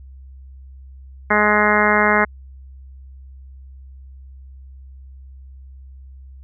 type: harmonic tone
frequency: 210 Hz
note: G#3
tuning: 19 cents sharp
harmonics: 1 / 2 / 3 / 4 / 5 / 6 / 7 / 8 / 9 / 10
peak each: -22 / -22 / -22 / -22 / -22 / -22 / -22 / -22 / -22 / -22 dBFS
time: 1.3-2.25 s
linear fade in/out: 10 ms
effects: added 66 Hz sine -37 dBFS peak until 6.43 s